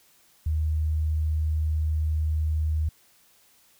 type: tone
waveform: sine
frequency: 77.7 Hz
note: D#2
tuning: 2 cents flat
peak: -22 dBFS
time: 0.46-2.89 s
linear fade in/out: 5 ms
effects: white hiss -60 dBFS RMS until 3.79 s